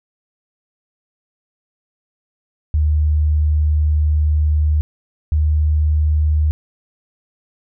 sine tone pair in turn, 75.9 / 76.28 Hz, D#2 / D#2, -42 / -34 cents, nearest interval unison, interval 8 cents, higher second, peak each -12 dBFS, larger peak neither, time 2.74-4.81 / 5.32-6.51 s, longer first, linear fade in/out 0 ms, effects none

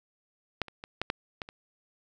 clicks, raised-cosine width 0.3 ms, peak -12 / -28 / -24 / -13 / -12 / -19 / -27 dBFS, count 7, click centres 0.617 / 0.683 / 0.839 / 1.016 / 1.101 / 1.418 / 1.489 s, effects none

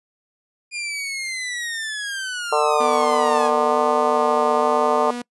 sawtooth linear sweep, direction down, 2431 to 805 Hz, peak -22 dBFS, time 0.71-3.51 s, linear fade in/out 50 ms
harmonic tone, 150.2 Hz, D3, 39 cents sharp, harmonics 3 / 4 / 5 / 6 / 7 / 8, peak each -21 / -22 / -23 / -24 / -24 / -25 dBFS, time 2.52-5.11 s, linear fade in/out 5 ms
sawtooth tone with vibrato, 244.6 Hz, B3, 16 cents flat, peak -23 dBFS, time 2.8-5.22 s, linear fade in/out 5 ms, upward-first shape square, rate 1.1 Hz, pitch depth 14 cents each way
effects noise-tail reverb RT60 0.1 s tail -25 dB re dry + resampled to 24000 Hz

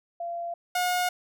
sine / sawtooth tone pair in turn, 686 / 720.6 Hz, F5 / F#5, -31 / -46 cents, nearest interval minor second, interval 85 cents, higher second, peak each -30 / -20 dBFS, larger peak second, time 0.2-0.54 / 0.75-1.09 s, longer neither, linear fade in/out 5 ms, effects none

